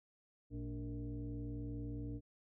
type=tone with frequency modulation; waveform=sine; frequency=117.7 Hz; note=A#2; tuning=17 cents sharp; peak=-40 dBFS; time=0.5-2.21 s; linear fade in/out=50 ms; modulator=173 Hz; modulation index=1.3; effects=none